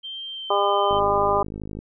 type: tone with pitch glide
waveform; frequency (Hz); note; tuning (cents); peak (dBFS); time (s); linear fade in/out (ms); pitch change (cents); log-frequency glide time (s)
sine; 3152 to 3085; G7 to G7; +9 to -28; -31; 0.03-1; 20; -37; 0.31-0.57
type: harmonic tone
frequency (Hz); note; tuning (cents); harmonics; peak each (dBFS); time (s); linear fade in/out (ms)
201.5; G3; +48; 2 / 3 / 4 / 5 / 6; -24 / -24 / -24 / -24 / -24; 0.5-1.43; 5
type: click train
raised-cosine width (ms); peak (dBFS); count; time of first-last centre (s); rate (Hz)
3; -21; 47; 0.91-1.79; 52.3
effects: none